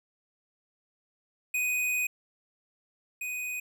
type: tone pair in turn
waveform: square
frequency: 2493 / 2493 Hz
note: D#7 / D#7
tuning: +3 / +3 cents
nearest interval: unison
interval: 0 cents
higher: neither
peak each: -27 / -33 dBFS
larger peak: first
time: 1.54-2.07 / 3.21-3.6 s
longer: first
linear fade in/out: 5 ms
effects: none